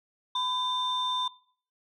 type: tone pair together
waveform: sine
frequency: 1006 / 3585 Hz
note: B5 / A7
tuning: +32 / +32 cents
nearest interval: octave + minor seventh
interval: 2200 cents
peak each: -28 dBFS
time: 0.35-1.28 s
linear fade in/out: 5 ms
effects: noise-tail reverb RT60 0.5 s tail -20 dB re dry + tanh soft clip ceiling -21 dBFS